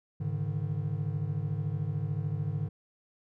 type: chord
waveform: triangle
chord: Ab suspended fourth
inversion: none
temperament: equal with one note detuned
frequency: 103.83 / 141.99 / 155.56 Hz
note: Ab2 / Db3 / Eb3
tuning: 0 / +42 / 0 cents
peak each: -32 dBFS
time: 0.2-2.69 s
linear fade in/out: 10 ms
effects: none

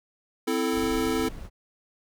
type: chord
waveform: square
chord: A minor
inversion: first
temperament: equal with one note detuned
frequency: 259.4 / 329.6 / 440 Hz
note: C4 / E4 / A4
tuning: -15 / 0 / 0 cents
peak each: -29 dBFS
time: 0.47-1.29 s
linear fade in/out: 10 ms
type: noise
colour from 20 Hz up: brown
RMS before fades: -38 dBFS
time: 0.72-1.5 s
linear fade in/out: 50 ms
effects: none

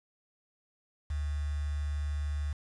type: tone with quantisation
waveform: sine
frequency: 73.42 Hz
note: D2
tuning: in tune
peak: -30 dBFS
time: 1.1-2.53 s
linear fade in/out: 5 ms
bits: 8
effects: resampled to 22050 Hz

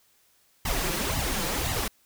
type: noise with flanger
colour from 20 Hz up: pink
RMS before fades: -28 dBFS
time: 0.65-1.88 s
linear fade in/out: 5 ms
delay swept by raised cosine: 1 to 5.9 ms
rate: 1.9 Hz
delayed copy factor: +0.8
effects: white hiss -64 dBFS RMS until 2.05 s

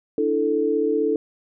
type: chord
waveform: sine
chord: D suspended second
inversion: none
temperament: equal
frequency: 293.7 / 329.6 / 440 Hz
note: D4 / E4 / A4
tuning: 0 / 0 / 0 cents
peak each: -25 / -25 / -20 dBFS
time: 0.18-1.16 s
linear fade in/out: 2 ms
effects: none

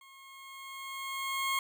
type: tone with level ramp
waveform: 20% pulse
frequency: 1081 Hz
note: C#6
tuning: 44 cents flat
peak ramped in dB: -49 to -23 dBFS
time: 0.01-1.59 s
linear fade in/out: 2 ms
effects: none

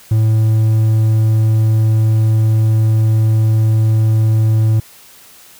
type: tone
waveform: triangle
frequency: 110 Hz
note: A2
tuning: in tune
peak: -7 dBFS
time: 0.11-4.8 s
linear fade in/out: 5 ms
effects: white hiss -42 dBFS RMS until 5.59 s

